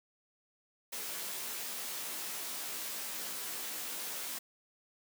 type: noise with comb filter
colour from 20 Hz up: white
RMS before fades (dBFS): -40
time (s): 0.92-4.39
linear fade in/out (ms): 10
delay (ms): 16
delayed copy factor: +0.85
effects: high-pass 200 Hz 12 dB/octave